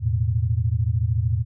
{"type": "chord", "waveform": "sine", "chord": "E suspended fourth", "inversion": "none", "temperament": "equal", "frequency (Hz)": [82.41, 110, 123.47], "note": ["E2", "A2", "B2"], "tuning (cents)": [0, 0, 0], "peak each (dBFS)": [-24, -21, -26], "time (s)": [0, 1.45], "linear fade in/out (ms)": 50, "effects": []}